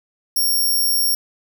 5% pulse tone, 5540 Hz, F8, 15 cents flat, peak -10 dBFS, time 0.36-1.15 s, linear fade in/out 5 ms, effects none

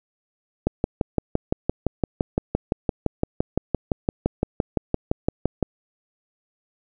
click train, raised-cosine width 2 ms, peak -6 dBFS, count 30, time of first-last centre 0.67-5.627 s, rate 5.85 Hz, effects none

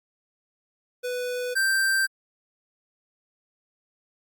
square tone pair in turn, 495.5 / 1569.1 Hz, B4 / G6, +6 / +1 cents, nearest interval octave + minor sixth, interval 1995 cents, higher second, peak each -28 / -21 dBFS, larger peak second, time 1.03-1.55 / 1.55-2.07 s, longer neither, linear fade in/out 20 ms, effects Opus 48 kbps

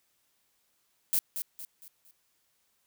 violet noise with echo, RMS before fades -26 dBFS, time 1.13-1.19 s, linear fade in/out 0 ms, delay 230 ms, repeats 4, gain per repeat -8 dB, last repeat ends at 2.11 s, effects white hiss -73 dBFS RMS until 2.86 s

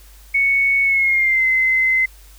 sine tone with pitch glide, 2217 to 2057 Hz, C#7 to C7, 0 to -30 cents, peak -13 dBFS, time 0.34-2.06 s, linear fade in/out 10 ms, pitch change -130 cents, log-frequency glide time 0.83-1.46 s, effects added 50 Hz sine -42 dBFS peak until 2.38 s + white hiss -49 dBFS RMS until 2.38 s

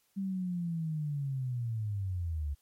sine linear sweep, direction down, 197.3 to 69.4 Hz, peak -31 dBFS, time 0.16-2.55 s, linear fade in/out 20 ms, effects white hiss -72 dBFS RMS until 2.61 s + MP3 64 kbps

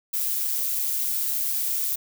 violet noise with amplitude modulation, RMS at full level -24 dBFS, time 0.13-1.96 s, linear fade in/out 10 ms, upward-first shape sine, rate 137 Hz, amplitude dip 40%, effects none

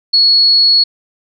sine tone, 4360 Hz, C#8, 29 cents flat, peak -6 dBFS, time 0.13-0.84 s, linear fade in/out 10 ms, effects none

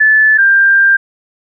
sine tone pair in turn, 1739 / 1589.4 Hz, A6 / G6, -21 / +23 cents, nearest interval major second, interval 156 cents, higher first, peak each -5 dBFS, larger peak neither, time 0-0.38 / 0.38-0.97 s, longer second, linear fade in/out 10 ms, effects none

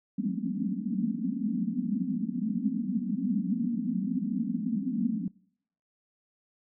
pink band-pass noise, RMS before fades -30 dBFS, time 0.18-5.28 s, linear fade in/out 2 ms, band 180 to 270 Hz, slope 96 dB/octave, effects noise-tail reverb RT60 0.7 s tail -25 dB re dry

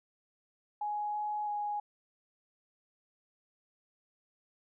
sine tone with pitch steps, 835 / 840 / 830 Hz, G#5 / G#5 / G#5, +9 / +19 / -1 cents, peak -32 dBFS, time 0.81-1.8 s, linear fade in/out 5 ms, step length 330 ms, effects none

